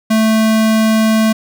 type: tone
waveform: square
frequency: 220 Hz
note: A3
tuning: in tune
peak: -10 dBFS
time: 0.1-1.33 s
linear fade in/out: 10 ms
effects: none